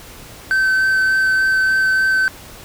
triangle tone with vibrato, 1539 Hz, G6, 32 cents flat, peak -11 dBFS, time 0.51-2.28 s, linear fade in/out 0 ms, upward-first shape sine, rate 3.4 Hz, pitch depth 8 cents each way, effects pink hiss -38 dBFS RMS until 2.64 s

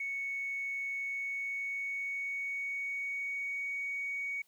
sine tone with pitch glide, 2217 to 2240 Hz, C#7 to C#7, 0 to +18 cents, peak -33 dBFS, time 0-4.42 s, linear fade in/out 5 ms, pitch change +18 cents, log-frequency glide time 0.98-3.62 s, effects tanh soft clip ceiling -29 dBFS + white hiss -70 dBFS RMS until 4.47 s

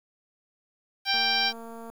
harmonic tone, 786 Hz, G5, 4 cents sharp, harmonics 1 / 2 / 3 / 4 / 5 / 6 / 7, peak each -30 / -30 / -30 / -30 / -30 / -30 / -30 dBFS, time 1.05-1.53 s, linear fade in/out 50 ms
click train, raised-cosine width 1 ms, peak -30 dBFS, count 175, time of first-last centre 1.14-1.9 s, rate 229 Hz
effects 8-bit

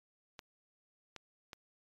clicks, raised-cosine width 0.2 ms, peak -28 dBFS, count 3, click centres 0.392 / 1.163 / 1.532 s, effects MP3 96 kbps

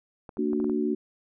clicks, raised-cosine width 1 ms, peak -27 dBFS, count 6, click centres 0.292 / 0.371 / 0.532 / 0.601 / 0.644 / 0.697 s
sine chord, Bb augmented, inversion none, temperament equal with one note detuned, 228.5 / 293.7 / 370 Hz, Bb3 / D4 / F#4, -34 / 0 / 0 cents, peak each -28 dBFS, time 0.38-0.95 s, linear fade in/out 10 ms
effects none

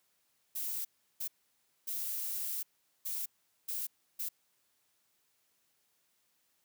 violet noise bursts at uneven times, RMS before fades -37 dBFS, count 6, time 0.55-0.85 / 1.2-1.28 / 1.87-2.63 / 3.05-3.26 / 3.68-3.87 / 4.19-4.29 s, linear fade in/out 10 ms, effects white hiss -75 dBFS RMS until 6.64 s + high-pass 80 Hz 12 dB/octave

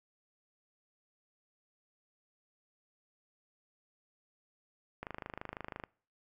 click train, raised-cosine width 0.5 ms, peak -25 dBFS, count 22, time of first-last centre 5.03-5.838 s, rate 26 Hz, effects noise-tail reverb RT60 0.5 s tail -26 dB re dry

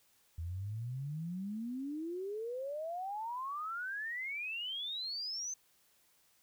sine exponential sweep, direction up, 79.9 to 6272 Hz, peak -37 dBFS, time 0.38-5.54 s, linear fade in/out 5 ms, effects white hiss -70 dBFS RMS until 6.42 s

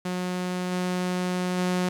sawtooth tone with level steps, 181.2 Hz, F#3, 36 cents flat, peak -23 / -21 / -19 dBFS, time 0.05-1.89 s, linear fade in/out 5 ms, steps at 0.71 / 1.57 s, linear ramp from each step 20 ms, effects low-pass 10000 Hz 12 dB/octave + 9-bit

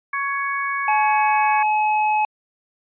harmonic tone, 557 Hz, C#5, 8 cents sharp, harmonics 2 / 3 / 4, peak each -24 / -26 / -27 dBFS, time 0.13-1.63 s, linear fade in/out 5 ms
square tone, 853 Hz, G#5, 46 cents sharp, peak -17 dBFS, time 0.88-2.25 s, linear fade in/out 2 ms
effects resampled to 8000 Hz

